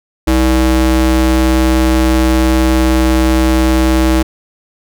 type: ring-modulated tone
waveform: square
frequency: 130.81 Hz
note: C3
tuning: in tune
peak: -6 dBFS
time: 0.27-4.23 s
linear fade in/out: 10 ms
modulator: 191 Hz
effects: none